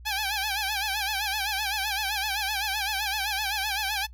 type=tone with vibrato; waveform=10% pulse; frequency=816 Hz; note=G#5; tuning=31 cents flat; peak=-18 dBFS; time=0.05-4.07 s; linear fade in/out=20 ms; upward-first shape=sine; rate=7.8 Hz; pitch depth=110 cents each way; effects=noise-tail reverb RT60 0.1 s tail -21 dB re dry + added 60 Hz sine -43 dBFS peak until 4.13 s